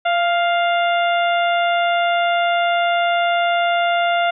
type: harmonic tone with a mistuned harmonic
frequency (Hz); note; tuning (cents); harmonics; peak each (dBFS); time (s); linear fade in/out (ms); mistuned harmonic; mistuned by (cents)
700; F5; +4; 1 / 2 / 3 / 4 / 5; -16 / -22 / -26 / -28 / -30; 0.05-4.31; 10; 1; -25
effects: none